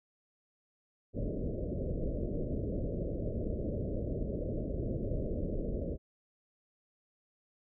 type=low-pass noise; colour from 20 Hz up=pink; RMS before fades=-35 dBFS; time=1.13-5.98 s; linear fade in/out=50 ms; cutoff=620 Hz; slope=96 dB/octave; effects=none